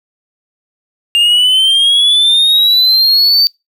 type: exponential sweep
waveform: triangle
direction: up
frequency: 2800 to 4615 Hz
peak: -5 dBFS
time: 1.15-3.47 s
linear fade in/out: 0 ms
effects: noise-tail reverb RT60 0.2 s tail -25 dB re dry